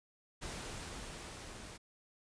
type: noise with level ramp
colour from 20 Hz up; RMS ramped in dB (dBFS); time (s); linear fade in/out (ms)
pink; -43 to -50; 0.41-1.78; 20
effects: resampled to 22050 Hz